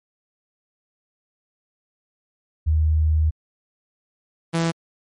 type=tone pair in turn; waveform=sine / sawtooth; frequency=78 / 165.85 Hz; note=D#2 / E3; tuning=+5 / +11 cents; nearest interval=octave + minor second; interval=1306 cents; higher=second; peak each=-15 / -15 dBFS; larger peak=neither; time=2.66-3.31 / 4.53-4.72 s; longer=first; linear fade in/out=20 ms; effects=MP3 48 kbps